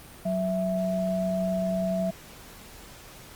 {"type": "tone pair together", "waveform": "sine", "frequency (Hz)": [185.23, 659.3], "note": ["F#3", "E5"], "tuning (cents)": [2, 0], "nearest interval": "octave + minor seventh", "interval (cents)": 2198, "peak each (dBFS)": -27, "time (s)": [0.25, 2.11], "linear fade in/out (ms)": 10, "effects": ["pink hiss -47 dBFS RMS until 3.35 s", "Opus 32 kbps"]}